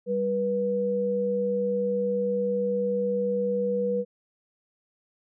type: tone pair together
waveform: sine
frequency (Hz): 196 / 486.9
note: G3 / B4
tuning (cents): 0 / -25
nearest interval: octave + major third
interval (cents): 1575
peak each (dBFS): -30 / -24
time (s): 0.06-4.05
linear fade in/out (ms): 50
effects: none